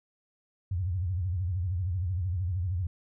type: tone with vibrato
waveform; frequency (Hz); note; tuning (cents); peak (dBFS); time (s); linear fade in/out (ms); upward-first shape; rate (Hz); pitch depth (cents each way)
sine; 90.2; F#2; -44; -27; 0.71-2.87; 5; sine; 13; 160
effects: none